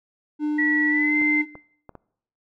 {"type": "tone", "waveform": "triangle", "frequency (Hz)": 300, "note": "D4", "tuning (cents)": 37, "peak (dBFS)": -19, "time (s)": [0.39, 1.46], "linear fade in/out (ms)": 50}
{"type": "tone with pitch glide", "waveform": "sine", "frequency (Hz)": [1939, 2078], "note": ["B6", "C7"], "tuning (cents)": [-32, -12], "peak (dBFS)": -20, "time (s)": [0.58, 1.42], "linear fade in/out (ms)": 10, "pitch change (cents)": 120, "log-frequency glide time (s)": [0.88, 1.15]}
{"type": "clicks", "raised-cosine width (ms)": 1, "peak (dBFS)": -26, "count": 4, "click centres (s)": [1.216, 1.554, 1.893, 1.953]}
{"effects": ["noise-tail reverb RT60 0.7 s tail -22 dB re dry"]}